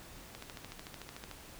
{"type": "click train", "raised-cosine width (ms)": 0.2, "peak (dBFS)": -27, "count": 14, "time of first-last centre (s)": [0.35, 1.313], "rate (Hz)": 13.5, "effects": ["pink hiss -52 dBFS RMS until 1.59 s"]}